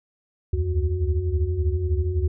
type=tone cluster; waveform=sine; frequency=71.3 / 74.8 / 87 / 367.3 Hz; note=C#2 / D2 / F2 / F#4; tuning=+49 / +32 / -6 / -13 cents; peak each=-29 / -25 / -23 / -30 dBFS; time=0.53-2.28 s; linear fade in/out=5 ms; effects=none